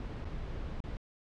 brown noise with dropouts, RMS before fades -39 dBFS, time 0-0.97 s, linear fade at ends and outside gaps 1 ms, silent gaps 0.246-0.253 / 0.804-0.839 s, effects low-pass 4000 Hz 12 dB/octave

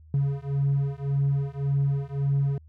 triangle beating tone pair, 138.59 / 140.39 Hz, C#3 / C#3, 0 / +22 cents, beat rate 1.8 Hz, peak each -23 dBFS, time 0.14-2.58 s, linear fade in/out 2 ms, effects tanh soft clip ceiling -15 dBFS + added 78 Hz sine -48 dBFS peak until 2.68 s

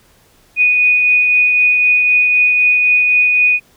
sine tone with tremolo, 2477 Hz, D#7, 8 cents flat, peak -7 dBFS, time 0.56-3.6 s, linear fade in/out 50 ms, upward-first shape triangle, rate 3.9 Hz, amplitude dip 30%, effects pink hiss -51 dBFS RMS until 3.76 s

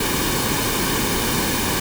pink noise with comb filter, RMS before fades -21 dBFS, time 0-1.8 s, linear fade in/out 5 ms, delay 1.5 ms, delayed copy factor -0.55, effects none

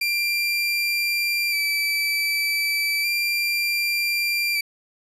30% pulse tone with vibrato, 2345 Hz, D7, 3 cents flat, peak -18 dBFS, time 0.01-4.61 s, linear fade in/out 5 ms, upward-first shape square, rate 0.33 Hz, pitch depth 21 cents each way, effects resampled to 32000 Hz

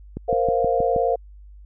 click train, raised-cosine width 3 ms, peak -16 dBFS, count 6, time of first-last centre 0.17-0.962 s, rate 6.31 Hz
sine chord, Bb suspended second, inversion none, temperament just, 466.2 / 524.4 / 699.2 Hz, Bb4 / C5 / F5, 0 / +4 / +2 cents, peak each -22 dBFS, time 0.28-1.16 s, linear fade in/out 10 ms
effects added 50 Hz sine -41 dBFS peak until 1.65 s

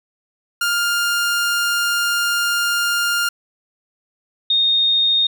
sawtooth / sine tone pair in turn, 1405 / 3693 Hz, F6 / A#7, +10 / -17 cents, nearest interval octave + perfect fourth, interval 1673 cents, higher second, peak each -13 dBFS, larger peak neither, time 0.61-3.29 / 4.5-5.27 s, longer first, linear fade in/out 5 ms, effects none

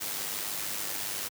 white noise with amplitude modulation, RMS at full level -32 dBFS, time 0-1.29 s, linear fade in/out 20 ms, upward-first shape sine, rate 101 Hz, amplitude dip 50%, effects high-pass 100 Hz 12 dB/octave

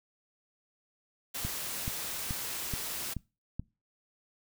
white noise, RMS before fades -37 dBFS, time 1.34-3.14 s, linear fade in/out 10 ms
click train, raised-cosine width 5 ms, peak -22 dBFS, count 6, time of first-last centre 1.45-3.596 s, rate 2.33 Hz
effects noise-tail reverb RT60 0.3 s tail -24 dB re dry

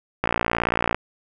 click train, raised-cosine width 0.5 ms, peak -5 dBFS, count 42, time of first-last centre 0.24-0.946 s, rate 58.1 Hz, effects none

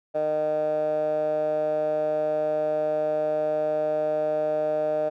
15% pulse tone with band-pass filter, 153.2 Hz, D#3, 27 cents flat, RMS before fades -25 dBFS, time 0.14-5.1 s, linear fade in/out 20 ms, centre 630 Hz, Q 6.2, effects none

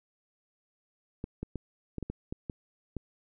clicks, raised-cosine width 3 ms, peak -22 dBFS, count 9, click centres 1.241 / 1.43 / 1.557 / 1.983 / 2.027 / 2.1 / 2.325 / 2.498 / 2.967 s, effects none

